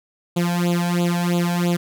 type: tone with flanger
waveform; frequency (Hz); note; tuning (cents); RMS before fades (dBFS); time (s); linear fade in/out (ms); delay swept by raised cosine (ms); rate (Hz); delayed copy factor
sawtooth; 174.2; F3; -4; -20; 0.36-1.77; 10; 0.27 to 1.27; 3; +1
effects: none